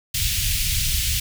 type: band-stop noise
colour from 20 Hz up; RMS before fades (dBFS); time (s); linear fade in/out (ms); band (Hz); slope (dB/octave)
pink; -22; 0.14-1.2; 5; 120 to 2500; 24
effects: none